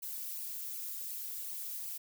violet noise with flanger, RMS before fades -41 dBFS, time 0.02-1.98 s, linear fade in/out 10 ms, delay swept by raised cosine 0.55 to 4.05 ms, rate 2.7 Hz, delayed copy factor -0.9, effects none

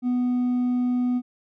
sine tone with hard clipping, 247.6 Hz, B3, 5 cents sharp, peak -21 dBFS, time 0.02-1.22 s, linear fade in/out 50 ms, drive 2 dB, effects none

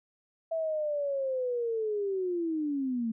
sine linear sweep, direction down, 659.3 to 220 Hz, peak -28 dBFS, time 0.51-3.12 s, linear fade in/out 10 ms, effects none

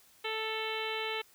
harmonic tone with a mistuned harmonic, 440 Hz, A4, in tune, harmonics 1 / 2 / 3 / 4 / 5 / 6 / 7 / 8 / 9, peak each -38 / -41 / -43 / -44 / -40 / -42 / -41 / -47 / -45 dBFS, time 0.24-1.22 s, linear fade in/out 10 ms, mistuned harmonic 6, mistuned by +19 cents, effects white hiss -62 dBFS RMS until 1.34 s

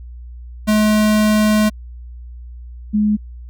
square / sine tone pair in turn, 213.4 / 210.3 Hz, G#3 / G#3, +47 / +22 cents, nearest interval unison, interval 25 cents, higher first, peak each -12 dBFS, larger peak neither, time 0.67-1.7 / 2.93-3.17 s, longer first, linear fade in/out 20 ms, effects added 60 Hz sine -31 dBFS peak until 3.49 s

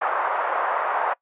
white band-pass noise, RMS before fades -24 dBFS, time 0.01-1.14 s, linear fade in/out 10 ms, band 600 to 1300 Hz, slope 24 dB/octave, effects noise-tail reverb RT60 0.1 s tail -23 dB re dry + resampled to 8000 Hz

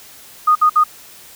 sine tone bursts, 1235 Hz, D#6, 13 cents flat, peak -8 dBFS, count 3, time 0.47-0.84 s, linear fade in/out 10 ms, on 84 ms, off 59 ms, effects white hiss -41 dBFS RMS until 1.35 s

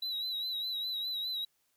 triangle tone with vibrato, 3926 Hz, B7, 11 cents flat, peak -32 dBFS, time 0.02-1.45 s, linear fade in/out 5 ms, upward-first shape sine, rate 4.9 Hz, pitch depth 56 cents each way, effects white hiss -75 dBFS RMS until 1.76 s

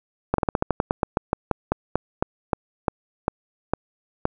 slowing click train, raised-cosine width 1 ms, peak -5 dBFS, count 21, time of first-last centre 0.34-4.254 s, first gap 43 ms, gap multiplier 1.14, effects none

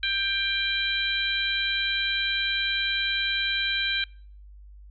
harmonic tone, 790 Hz, G5, 13 cents sharp, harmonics 2 / 3 / 4 / 5, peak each -29 / -29 / -29 / -29 dBFS, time 0.03-4.04 s, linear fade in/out 2 ms, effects noise-tail reverb RT60 0.5 s tail -26 dB re dry + added 50 Hz sine -44 dBFS peak until 4.9 s

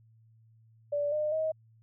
sine tone with pitch steps, 581 / 606 / 632.1 Hz, D5 / D#5 / D#5, -19 / -46 / +27 cents, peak -27 dBFS, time 0.92-1.52 s, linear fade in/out 10 ms, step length 200 ms, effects added 112 Hz sine -58 dBFS peak until 1.82 s

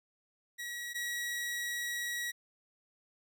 sawtooth tone pair in turn, 1917 / 1917 Hz, A#6 / A#6, +48 / +48 cents, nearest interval unison, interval 0 cents, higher neither, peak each -35 / -31 dBFS, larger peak second, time 0.58-0.94 / 0.94-2.32 s, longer second, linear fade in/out 20 ms, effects none

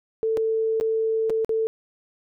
sine tone with dropouts, 444.6 Hz, A4, 18 cents sharp, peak -20 dBFS, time 0.23-1.67 s, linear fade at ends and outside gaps 0 ms, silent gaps 0.371-0.375 / 0.8-0.81 / 1.297-1.303 / 1.447-1.493 s, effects none

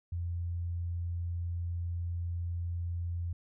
sine tone, 86.2 Hz, F2, 22 cents flat, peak -32 dBFS, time 0.12-3.33 s, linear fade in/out 5 ms, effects none

